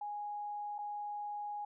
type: tone with dropouts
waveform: sine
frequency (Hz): 828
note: G#5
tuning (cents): -5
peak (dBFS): -38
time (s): 0.01-1.65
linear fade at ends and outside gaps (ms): 5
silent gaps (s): 0.783-0.787
effects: none